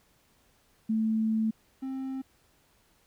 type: tone pair in turn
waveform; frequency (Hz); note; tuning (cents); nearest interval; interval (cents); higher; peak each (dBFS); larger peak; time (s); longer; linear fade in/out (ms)
sine / triangle; 220.4 / 265; A3 / C4; +3 / +22; minor third; 319; second; -24 / -30; first; 0.89-1.51 / 1.82-2.22; first; 10
effects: pink hiss -66 dBFS RMS until 3.06 s